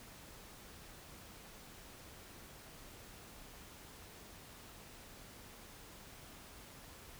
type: silence
effects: pink hiss -55 dBFS RMS until 7.19 s